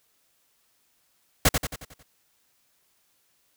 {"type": "noise with echo", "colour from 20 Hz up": "pink", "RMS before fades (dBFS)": -17, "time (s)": [1.45, 1.49], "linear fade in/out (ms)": 5, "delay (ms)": 90, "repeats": 6, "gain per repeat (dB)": -6, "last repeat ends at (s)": 2.03, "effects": ["white hiss -68 dBFS RMS until 3.56 s"]}